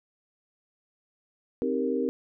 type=chord; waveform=sine; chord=C minor seventh; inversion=none; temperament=equal; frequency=261.6 / 311.1 / 392 / 466.2 Hz; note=C4 / Eb4 / G4 / Bb4; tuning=0 / 0 / 0 / 0 cents; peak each=-29 / -33 / -31 / -29 dBFS; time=1.62-2.09 s; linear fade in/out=0 ms; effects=none